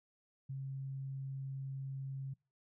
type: tone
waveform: sine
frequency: 135.2 Hz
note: C#3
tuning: 43 cents flat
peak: -39 dBFS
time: 0.49-2.34 s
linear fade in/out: 10 ms
effects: noise-tail reverb RT60 0.3 s tail -25 dB re dry